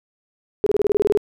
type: tone bursts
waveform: sine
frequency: 413.1 Hz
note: G#4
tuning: 9 cents flat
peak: -13 dBFS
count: 11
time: 0.64-1.174 s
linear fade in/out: 0 ms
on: 24 ms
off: 27 ms
effects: none